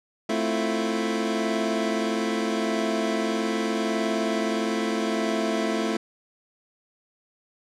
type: chord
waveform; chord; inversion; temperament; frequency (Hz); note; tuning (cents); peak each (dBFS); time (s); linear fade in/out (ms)
25% pulse; F major seventh; first; equal; 220 / 261.6 / 329.6 / 349.2; A3 / C4 / E4 / F4; 0 / 0 / 0 / 0; -23 / -29 / -25 / -28; 0.29-5.97; 5
effects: low-pass 7000 Hz 12 dB/octave